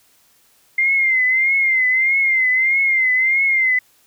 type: tone with vibrato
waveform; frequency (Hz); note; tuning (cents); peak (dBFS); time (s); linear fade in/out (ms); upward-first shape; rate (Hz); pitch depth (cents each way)
sine; 2093; C7; 0; -13; 0.78-3.79; 5; triangle; 1.6; 81
effects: white hiss -56 dBFS RMS until 4.06 s